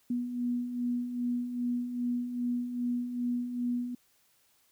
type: beating tone pair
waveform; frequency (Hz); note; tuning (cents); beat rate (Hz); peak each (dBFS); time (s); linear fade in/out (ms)
sine; 241.5 / 244; B3 / B3; -39 / -21; 2.5; -38 / -30; 0.1-3.95; 5
effects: white hiss -68 dBFS RMS until 4.71 s